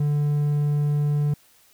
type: tone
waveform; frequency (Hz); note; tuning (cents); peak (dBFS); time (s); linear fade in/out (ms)
triangle; 146.83; D3; 0; -17; 0-1.34; 5
effects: white hiss -57 dBFS RMS until 1.73 s